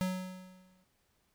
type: tone with exponential decay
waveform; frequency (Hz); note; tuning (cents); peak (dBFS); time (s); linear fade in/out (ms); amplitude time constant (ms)
square; 185; F#3; 0; -29; 0.01-0.84; 0; 180
effects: pink hiss -74 dBFS RMS until 1.34 s